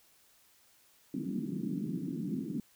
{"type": "band-pass noise", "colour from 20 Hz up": "pink", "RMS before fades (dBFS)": -36, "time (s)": [1.14, 2.6], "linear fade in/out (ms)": 2, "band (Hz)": [160, 320], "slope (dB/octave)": 48, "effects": ["white hiss -65 dBFS RMS until 2.75 s"]}